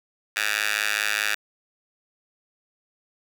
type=tone with high-pass filter; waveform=10% pulse; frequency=104.9 Hz; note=G#2; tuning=18 cents sharp; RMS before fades=-25 dBFS; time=0.36-1.35 s; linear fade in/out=5 ms; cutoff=1900 Hz; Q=2.1; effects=none